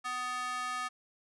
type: tone with high-pass filter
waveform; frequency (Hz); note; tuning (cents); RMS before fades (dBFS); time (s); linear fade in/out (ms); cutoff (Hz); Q
square; 249.7; B3; +19; -36; 0.04-0.89; 20; 1200; 2.7
effects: resampled to 24000 Hz